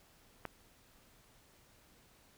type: click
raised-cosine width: 0.5 ms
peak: -24 dBFS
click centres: 0.453 s
effects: pink hiss -65 dBFS RMS until 2.37 s